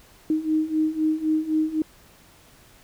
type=beating tone pair; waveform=sine; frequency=310 / 313.9 Hz; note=D#4 / D#4; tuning=-6 / +15 cents; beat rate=3.9 Hz; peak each=-25 / -22 dBFS; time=0.3-1.82 s; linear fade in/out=2 ms; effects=pink hiss -53 dBFS RMS until 2.83 s